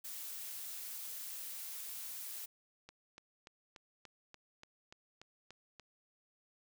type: noise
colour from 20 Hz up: blue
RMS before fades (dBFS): -45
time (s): 0.04-2.46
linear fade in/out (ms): 10
type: click train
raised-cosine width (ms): 0.2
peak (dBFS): -35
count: 11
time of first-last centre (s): 2.89-5.797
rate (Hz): 3.44
effects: none